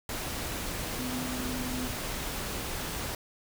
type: tone in noise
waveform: sine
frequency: 252.1 Hz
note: B3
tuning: 36 cents sharp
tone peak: -34 dBFS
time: 0.99-1.88 s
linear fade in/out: 2 ms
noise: pink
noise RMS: -35 dBFS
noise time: 0.09-3.15 s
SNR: -2 dB
effects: none

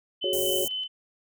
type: tone with tremolo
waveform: sine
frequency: 3035 Hz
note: F#7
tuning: 43 cents sharp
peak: -28 dBFS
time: 0.21-0.88 s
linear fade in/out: 20 ms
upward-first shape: square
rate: 4 Hz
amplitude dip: 40%
type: chord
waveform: sine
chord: F# suspended second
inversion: none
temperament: just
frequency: 370 / 416.2 / 555 Hz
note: F#4 / G#4 / C#5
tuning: 0 / +4 / +2 cents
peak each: -29 / -32 / -30 dBFS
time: 0.24-0.65 s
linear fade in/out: 2 ms
type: band-stop noise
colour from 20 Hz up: white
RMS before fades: -30 dBFS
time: 0.33-0.68 s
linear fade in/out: 2 ms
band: 740 to 6300 Hz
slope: 48 dB/octave
effects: none

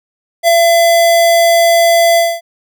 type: tone with ADSR envelope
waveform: square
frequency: 675 Hz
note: E5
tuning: 41 cents sharp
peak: -5 dBFS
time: 0.43-2.41 s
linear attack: 51 ms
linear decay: 4 ms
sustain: -2 dB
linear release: 240 ms
effects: none

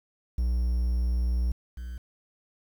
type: tone pair in turn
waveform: triangle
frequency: 60.2 / 60.83 Hz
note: B1 / B1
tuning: -44 / -26 cents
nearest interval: unison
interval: 18 cents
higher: second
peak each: -21 / -32 dBFS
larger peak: first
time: 0.38-1.52 / 1.77-1.98 s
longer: first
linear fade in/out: 5 ms
effects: 9-bit

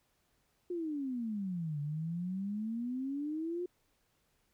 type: exponential two-way sweep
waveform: sine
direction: down then up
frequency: 361.8 to 143.4 to 361.8 Hz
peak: -34 dBFS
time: 0.7-3.66 s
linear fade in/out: 5 ms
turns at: 1.8 s
effects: pink hiss -75 dBFS RMS until 4.53 s

